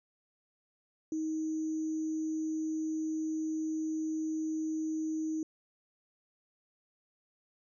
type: tone with sample-and-hold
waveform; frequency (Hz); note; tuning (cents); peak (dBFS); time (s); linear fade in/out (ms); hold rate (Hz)
sine; 315.1; D#4; +22; -31; 1.12-5.43; 2; 6300
effects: resampled to 22050 Hz